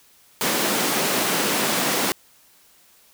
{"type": "high-pass noise", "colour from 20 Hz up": "pink", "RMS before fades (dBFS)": -22, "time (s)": [0.41, 2.12], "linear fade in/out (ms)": 0, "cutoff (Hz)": 190, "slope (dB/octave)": 24, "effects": ["white hiss -55 dBFS RMS until 3.13 s"]}